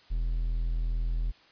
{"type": "tone", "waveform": "triangle", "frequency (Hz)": 41.2, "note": "E1", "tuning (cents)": 0, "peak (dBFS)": -24, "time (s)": [0.1, 1.32], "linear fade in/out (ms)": 20, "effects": ["white hiss -58 dBFS RMS until 1.51 s", "resampled to 11025 Hz"]}